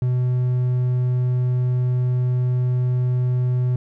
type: tone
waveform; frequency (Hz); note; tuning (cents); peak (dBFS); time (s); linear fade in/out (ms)
triangle; 125.2; B2; +24; -15; 0.02-3.76; 2
effects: none